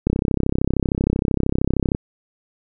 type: click train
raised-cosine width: 3 ms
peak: -5 dBFS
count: 63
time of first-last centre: 0.07-1.949 s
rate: 33 Hz
effects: none